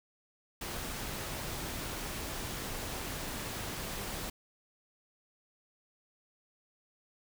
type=noise; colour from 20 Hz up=pink; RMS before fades=-39 dBFS; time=0.61-4.3 s; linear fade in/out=5 ms; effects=none